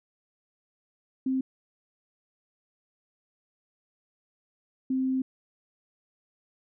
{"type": "tone pair in turn", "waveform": "sine", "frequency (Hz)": [262.4, 261.4], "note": ["C4", "C4"], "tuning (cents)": [5, -1], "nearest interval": "unison", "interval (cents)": 6, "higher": "first", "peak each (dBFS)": [-24, -24], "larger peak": "neither", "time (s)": [[1.26, 1.41], [4.9, 5.22]], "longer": "second", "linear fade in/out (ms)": 5, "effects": []}